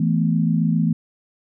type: chord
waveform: sine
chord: E suspended fourth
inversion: none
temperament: just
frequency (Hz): 164.81 / 219.8 / 247.2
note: E3 / A3 / B3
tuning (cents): 0 / -2 / +2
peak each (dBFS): -18 / -21 / -24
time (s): 0-0.93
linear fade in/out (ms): 5
effects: none